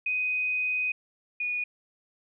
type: tone pair in turn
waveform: sine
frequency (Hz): 2501 / 2459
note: D#7 / D#7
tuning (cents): +8 / -21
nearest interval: unison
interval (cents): 29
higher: first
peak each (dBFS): -25 / -27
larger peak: first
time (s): 0.06-0.92 / 1.4-1.64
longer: first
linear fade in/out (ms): 5
effects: none